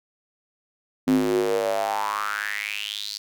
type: tone with high-pass filter sweep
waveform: square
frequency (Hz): 51.91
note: G#1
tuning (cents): 0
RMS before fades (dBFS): -25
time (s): 1.07-3.18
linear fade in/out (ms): 10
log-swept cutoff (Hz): 240 to 4700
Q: 6.7
effects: none